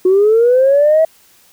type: linear sweep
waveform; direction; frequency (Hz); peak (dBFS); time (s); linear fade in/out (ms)
sine; up; 361.6 to 650; -6; 0.05-1.05; 5
effects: tanh soft clip ceiling -3 dBFS + white hiss -49 dBFS RMS until 1.52 s